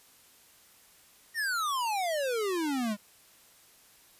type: exponential sweep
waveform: square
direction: down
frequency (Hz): 1891 to 199.3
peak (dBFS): -29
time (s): 1.34-2.97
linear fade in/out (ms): 50
effects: white hiss -59 dBFS RMS until 4.19 s + resampled to 32000 Hz